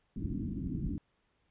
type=low-pass noise; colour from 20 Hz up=white; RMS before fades=-36 dBFS; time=0.16-0.98 s; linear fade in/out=0 ms; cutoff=300 Hz; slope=48 dB/octave; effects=pink hiss -75 dBFS RMS until 1.5 s + resampled to 8000 Hz